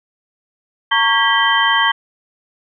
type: tone cluster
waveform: sine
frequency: 912 / 1116 / 1621 / 1946 / 3124 Hz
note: A#5 / C#6 / G#6 / B6 / G7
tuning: -38 / +11 / -42 / -26 / -7 cents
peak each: -18 dBFS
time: 0.91-1.92 s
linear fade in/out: 10 ms
effects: none